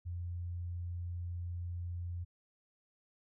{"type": "tone", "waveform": "sine", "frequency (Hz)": 87.31, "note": "F2", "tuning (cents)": 0, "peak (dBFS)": -37, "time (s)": [0.05, 2.25], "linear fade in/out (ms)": 20, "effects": []}